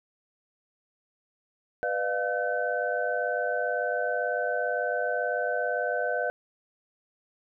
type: tone cluster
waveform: sine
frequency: 494.9 / 602 / 700 / 1523 Hz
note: B4 / D5 / F5 / F#6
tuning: +4 / +43 / +4 / +50 cents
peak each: -31 dBFS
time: 1.83-6.3 s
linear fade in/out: 0 ms
effects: none